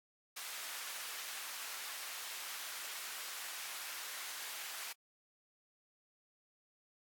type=high-pass noise; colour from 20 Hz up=pink; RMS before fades=-45 dBFS; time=0.36-4.93 s; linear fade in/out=10 ms; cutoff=1300 Hz; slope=12 dB/octave; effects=AAC 64 kbps